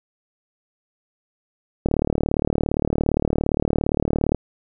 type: click train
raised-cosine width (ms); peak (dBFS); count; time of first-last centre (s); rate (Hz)
2; -6; 94; 1.86-4.347; 37.4
effects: none